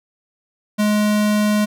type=tone; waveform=square; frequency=210 Hz; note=G#3; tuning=19 cents sharp; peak=-15 dBFS; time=0.78-1.66 s; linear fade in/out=20 ms; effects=none